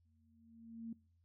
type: tone with exponential growth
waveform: sine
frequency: 228.3 Hz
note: A#3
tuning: 36 cents flat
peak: -40 dBFS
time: 0.05-0.93 s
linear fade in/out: 5 ms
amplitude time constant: 190 ms
effects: noise-tail reverb RT60 0.5 s tail -23 dB re dry + added 85 Hz sine -70 dBFS peak until 1.24 s